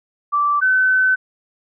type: tone pair in turn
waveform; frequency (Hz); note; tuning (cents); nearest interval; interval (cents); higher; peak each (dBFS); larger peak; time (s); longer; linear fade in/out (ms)
sine; 1166 / 1518.9; D6 / F#6; -13 / +45; perfect fourth; 458; second; -14 / -12; second; 0.32-0.61 / 0.61-1.16; second; 20
effects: none